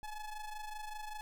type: ring-modulated tone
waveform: square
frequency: 429.6 Hz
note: A4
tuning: 41 cents flat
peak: -39 dBFS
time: 0.03-1.21 s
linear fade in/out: 0 ms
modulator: 417 Hz
effects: none